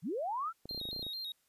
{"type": "linear sweep", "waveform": "sine", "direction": "up", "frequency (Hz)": [123.47, 1396.9], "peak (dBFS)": -33, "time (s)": [0.02, 0.53], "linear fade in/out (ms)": 50}
{"type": "clicks", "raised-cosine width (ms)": 2, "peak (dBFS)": -33, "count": 12, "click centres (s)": [0.656, 0.711, 0.747, 0.777, 0.814, 0.854, 0.889, 0.93, 0.963, 0.994, 1.028, 1.066]}
{"type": "tone with vibrato", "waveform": "triangle", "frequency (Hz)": 3973, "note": "B7", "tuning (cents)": 10, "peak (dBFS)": -37, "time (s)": [0.69, 1.32], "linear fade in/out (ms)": 2, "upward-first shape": "square", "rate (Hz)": 4.5, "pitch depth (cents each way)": 88}
{"effects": ["white hiss -74 dBFS RMS until 1.48 s", "resampled to 32000 Hz"]}